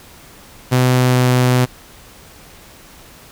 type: tone with pitch glide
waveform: sawtooth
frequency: 126.7 to 125.75 Hz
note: B2 to B2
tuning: +45 to +32 cents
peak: -7 dBFS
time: 0.71-1.66 s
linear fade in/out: 20 ms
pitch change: -13 cents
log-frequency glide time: 0.92-1.28 s
effects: pink hiss -42 dBFS RMS until 3.31 s

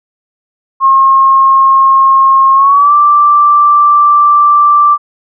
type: tone with pitch glide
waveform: sine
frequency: 1076 to 1173.4 Hz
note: C6 to D6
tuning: +48 to -2 cents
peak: -3 dBFS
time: 0.8-4.98 s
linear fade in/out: 50 ms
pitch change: +150 cents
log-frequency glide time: 2.54-2.93 s
effects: none

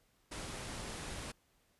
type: low-pass noise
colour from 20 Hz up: pink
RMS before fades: -44 dBFS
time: 0.31-1.32 s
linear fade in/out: 10 ms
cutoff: 11000 Hz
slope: 96 dB/octave
effects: pink hiss -73 dBFS RMS until 1.79 s + resampled to 32000 Hz

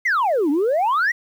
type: exponential two-way sweep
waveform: sine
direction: down then up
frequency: 2158 to 274.5 to 1992 Hz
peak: -14 dBFS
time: 0.05-1.12 s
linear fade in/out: 10 ms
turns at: 0.5 s
effects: tanh soft clip ceiling -14 dBFS + 8-bit

